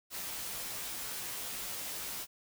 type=noise with comb filter; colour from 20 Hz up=white; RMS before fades=-40 dBFS; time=0.1-2.27 s; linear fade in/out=50 ms; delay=13 ms; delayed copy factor=-0.7; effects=none